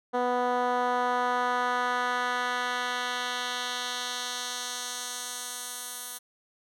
10% pulse tone with band-pass filter sweep, 246.9 Hz, B3, in tune, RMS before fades -30 dBFS, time 0.13-6.19 s, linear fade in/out 20 ms, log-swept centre 570 to 12000 Hz, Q 1, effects none

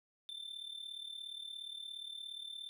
triangle tone with amplitude modulation, 3554 Hz, A7, 17 cents sharp, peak -39 dBFS, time 0.29-2.69 s, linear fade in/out 0 ms, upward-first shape sine, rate 37.1 Hz, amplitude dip 75%, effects none

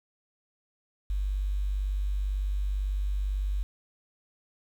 sine tone, 49 Hz, G1, in tune, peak -26 dBFS, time 1.1-3.63 s, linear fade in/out 0 ms, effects 9-bit

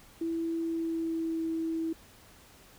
sine tone with pitch glide, 330.3 to 325.6 Hz, E4 to E4, +4 to -21 cents, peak -29 dBFS, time 0.21-1.93 s, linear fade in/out 5 ms, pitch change -25 cents, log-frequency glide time 0.61-1.43 s, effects pink hiss -56 dBFS RMS until 2.78 s

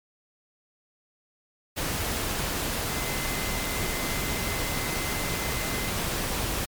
sine tone in noise, 2060 Hz, C7, 28 cents flat, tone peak -37 dBFS, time 2.9-5.91 s, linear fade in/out 20 ms, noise pink, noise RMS -29 dBFS, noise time 1.76-6.66 s, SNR -11 dB, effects MP3 96 kbps

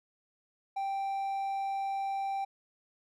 triangle tone, 784 Hz, G5, in tune, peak -29 dBFS, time 0.76-2.45 s, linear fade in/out 10 ms, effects none

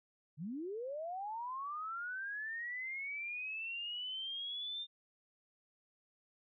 sine linear sweep, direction up, 133.6 to 3632 Hz, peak -39 dBFS, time 0.37-4.87 s, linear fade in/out 50 ms, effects none

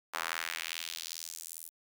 sawtooth tone with high-pass filter sweep, 82.41 Hz, E2, in tune, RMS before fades -40 dBFS, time 0.13-1.7 s, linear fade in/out 20 ms, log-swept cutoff 1100 to 11000 Hz, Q 1.5, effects none

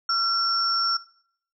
sine tone pair together, 1363 / 5452 Hz, F6 / F8, -43 / -43 cents, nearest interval 2 octaves, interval 2400 cents, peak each -23 dBFS, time 0.09-0.97 s, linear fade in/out 5 ms, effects noise-tail reverb RT60 0.6 s tail -19 dB re dry

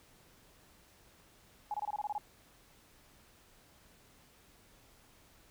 sine tone bursts, 836 Hz, G#5, 11 cents sharp, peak -33 dBFS, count 9, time 1.71-2.181 s, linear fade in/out 2 ms, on 31 ms, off 24 ms, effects pink hiss -63 dBFS RMS until 5.5 s

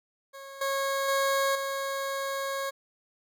20% pulse tone with level steps, 547 Hz, C#5, 23 cents flat, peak -37 / -22 / -19 / -25 dBFS, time 0.33-2.71 s, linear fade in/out 20 ms, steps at 0.61 / 1.08 / 1.55 s, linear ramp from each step 5 ms, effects none

